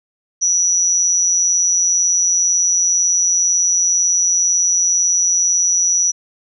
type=tone with amplitude modulation; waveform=sine; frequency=5870 Hz; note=F#8; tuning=15 cents flat; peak=-9 dBFS; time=0.41-6.12 s; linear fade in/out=20 ms; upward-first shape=sine; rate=178 Hz; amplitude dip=70%; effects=none